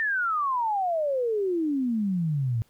sine exponential sweep, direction down, 1823 to 110 Hz, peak -23 dBFS, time 0-2.62 s, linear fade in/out 0 ms, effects pink hiss -64 dBFS RMS until 2.69 s

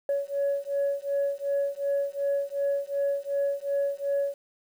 sine beating tone pair, 560 / 562.7 Hz, C#5 / C#5, +18 / +26 cents, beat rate 2.7 Hz, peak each -27 dBFS, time 0.09-4.34 s, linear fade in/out 2 ms, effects tanh soft clip ceiling -20 dBFS + 9-bit

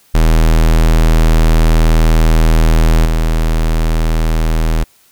square tone with level steps, 40.23 Hz, E1, 41 cents flat, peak -7 / -11 dBFS, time 0.14-4.84 s, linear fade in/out 10 ms, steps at 3.05 s, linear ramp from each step 5 ms, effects white hiss -50 dBFS RMS until 5.11 s

